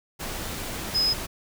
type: tone in noise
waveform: sine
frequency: 5070 Hz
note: D#8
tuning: 32 cents sharp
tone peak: -20 dBFS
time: 0.94-1.14 s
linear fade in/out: 20 ms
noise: pink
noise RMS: -33 dBFS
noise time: 0.19-1.27 s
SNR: +10 dB
effects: none